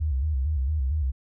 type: tone with vibrato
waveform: sine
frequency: 71.2 Hz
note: C#2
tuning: 47 cents sharp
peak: -22 dBFS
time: 0-1.12 s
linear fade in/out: 20 ms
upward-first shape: square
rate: 4.4 Hz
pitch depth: 140 cents each way
effects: none